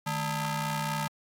sawtooth ring-modulated tone, 370 Hz, F#4, in tune, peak -22 dBFS, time 0.06-1.08 s, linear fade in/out 10 ms, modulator 523 Hz, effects AAC 64 kbps

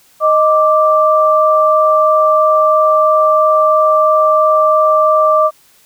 sine tone pair together, 622.3 / 1174.7 Hz, D#5 / D6, 0 / 0 cents, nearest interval major seventh, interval 1100 cents, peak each -10 dBFS, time 0.2-5.51 s, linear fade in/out 50 ms, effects white hiss -49 dBFS RMS until 5.85 s

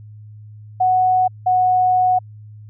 sine tone pair in turn, 740 / 735.7 Hz, F#5 / F#5, 0 / -10 cents, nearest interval unison, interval 10 cents, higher first, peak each -12 dBFS, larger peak neither, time 0.8-1.28 / 1.46-2.19 s, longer second, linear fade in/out 10 ms, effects added 106 Hz sine -36 dBFS peak until 2.69 s

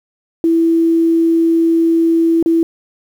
sine tone with dropouts, 330.5 Hz, E4, 5 cents sharp, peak -9 dBFS, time 0.44-2.63 s, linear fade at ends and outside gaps 1 ms, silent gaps 2.427-2.46 s, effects 7-bit

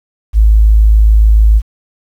sine tone, 53.5 Hz, A1, 48 cents flat, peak -3 dBFS, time 0.33-1.62 s, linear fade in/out 50 ms, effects 7-bit

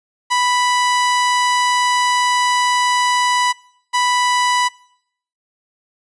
sawtooth tone pair in turn, 987.8 / 987.8 Hz, B5 / B5, 0 / 0 cents, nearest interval unison, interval 0 cents, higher neither, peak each -10 dBFS, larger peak neither, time 0.3-3.53 / 3.93-4.69 s, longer first, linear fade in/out 20 ms, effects noise-tail reverb RT60 0.7 s tail -23 dB re dry + resampled to 22050 Hz

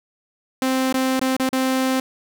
sawtooth tone with dropouts, 261.3 Hz, C4, 2 cents flat, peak -14 dBFS, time 0.62-2 s, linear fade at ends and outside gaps 2 ms, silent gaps 0.926-0.942 / 1.195-1.214 / 1.366-1.398 / 1.491-1.529 s, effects none

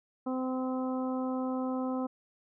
harmonic tone, 257.8 Hz, C4, 26 cents flat, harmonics 1 / 2 / 3 / 4 / 5, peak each -31 / -37 / -41 / -43 / -45 dBFS, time 0.26-2.07 s, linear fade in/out 10 ms, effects none

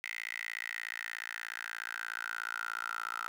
10% pulse tone with high-pass filter sweep, 56.8 Hz, A#1, 44 cents flat, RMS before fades -40 dBFS, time 0.04-3.28 s, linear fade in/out 0 ms, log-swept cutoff 2100 to 1300 Hz, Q 7.9, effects none

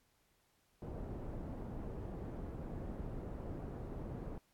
pink low-pass noise, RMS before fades -44 dBFS, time 0.82-4.38 s, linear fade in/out 2 ms, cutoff 530 Hz, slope 12 dB/octave, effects pink hiss -75 dBFS RMS until 4.53 s + AAC 64 kbps

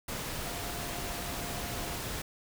sine tone in noise, 698.5 Hz, F5, in tune, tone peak -45 dBFS, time 0.45-1.97 s, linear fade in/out 5 ms, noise pink, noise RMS -37 dBFS, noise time 0.08-2.22 s, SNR -11 dB, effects none

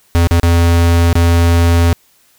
square tone with dropouts, 85 Hz, F2, 46 cents flat, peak -8 dBFS, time 0.15-1.93 s, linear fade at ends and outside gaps 0 ms, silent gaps 0.272-0.31 / 0.398-0.432 / 1.13-1.154 s, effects white hiss -52 dBFS RMS until 2.38 s

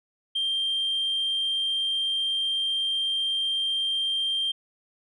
sine tone, 3174 Hz, G7, 21 cents sharp, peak -22 dBFS, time 0.35-4.52 s, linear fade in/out 10 ms, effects tanh soft clip ceiling -21 dBFS

